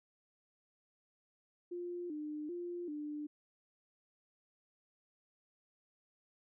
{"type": "tone with pitch steps", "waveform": "sine", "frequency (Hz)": [351.5, 301.3, 349.9, 297.7], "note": ["F4", "D4", "F4", "D4"], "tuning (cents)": [11, 44, 3, 24], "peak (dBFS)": -39, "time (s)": [1.71, 3.27], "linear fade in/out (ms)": 10, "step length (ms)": 390, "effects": []}